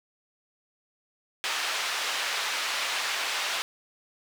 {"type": "band-pass noise", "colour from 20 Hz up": "white", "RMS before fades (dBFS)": -30, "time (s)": [1.44, 3.62], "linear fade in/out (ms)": 0, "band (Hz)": [780, 3800], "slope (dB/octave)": 12, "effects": []}